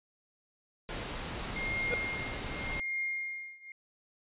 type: noise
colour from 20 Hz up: pink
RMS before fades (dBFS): -38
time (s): 0.89-2.8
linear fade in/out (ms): 0
type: tone with tremolo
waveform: sine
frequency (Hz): 2126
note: C7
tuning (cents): +27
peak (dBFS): -30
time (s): 1.56-3.72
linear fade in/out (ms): 2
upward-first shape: triangle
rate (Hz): 0.86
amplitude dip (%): 95
type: tone with exponential growth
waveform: square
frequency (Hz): 486.9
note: B4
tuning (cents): -25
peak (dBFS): -27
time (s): 1.85-1.94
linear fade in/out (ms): 0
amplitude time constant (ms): 19
effects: resampled to 8000 Hz